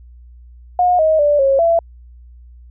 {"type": "tone with pitch steps", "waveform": "sine", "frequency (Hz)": [719, 630, 586, 544, 671], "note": ["F#5", "D#5", "D5", "C#5", "E5"], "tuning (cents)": [-50, 21, -4, -33, 31], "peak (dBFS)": -10, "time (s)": [0.79, 1.79], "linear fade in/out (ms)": 2, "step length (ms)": 200, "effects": ["added 60 Hz sine -38 dBFS peak until 2.7 s"]}